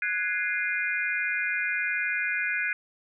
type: chord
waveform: sine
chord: Ab dominant seventh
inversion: third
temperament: equal with one note detuned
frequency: 1480 / 1661.2 / 2093 / 2439 Hz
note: Gb6 / Ab6 / C7 / Eb7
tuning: 0 / 0 / 0 / -35 cents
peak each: -31 dBFS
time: 0.02-2.73 s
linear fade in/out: 2 ms
effects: none